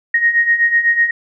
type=beating tone pair; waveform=sine; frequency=1864.7 / 1872.7 Hz; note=A#6 / A#6; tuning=0 / +7 cents; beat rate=8 Hz; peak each=-17 / -12 dBFS; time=0.14-1.11 s; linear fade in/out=5 ms; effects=none